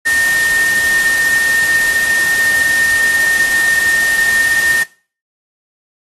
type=tone in noise; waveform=sine; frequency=1827 Hz; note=A#6; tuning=35 cents flat; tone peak=-10 dBFS; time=0.05-4.84 s; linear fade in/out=20 ms; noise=white; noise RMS=-21 dBFS; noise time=0.05-4.84 s; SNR=+8 dB; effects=noise-tail reverb RT60 0.4 s tail -19 dB re dry + AAC 32 kbps